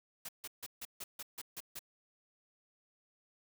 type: noise bursts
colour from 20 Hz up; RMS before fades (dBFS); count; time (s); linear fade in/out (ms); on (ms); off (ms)
white; -44; 9; 0.25-1.792; 5; 38; 150
effects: none